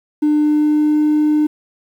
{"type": "tone with pitch glide", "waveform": "triangle", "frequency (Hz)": [300, 302.3], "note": ["D4", "D#4"], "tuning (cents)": [37, -50], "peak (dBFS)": -8, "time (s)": [0.22, 1.47], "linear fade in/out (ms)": 10, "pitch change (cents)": 13, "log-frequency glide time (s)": [0.43, 1.05], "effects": ["tanh soft clip ceiling -7 dBFS", "8-bit"]}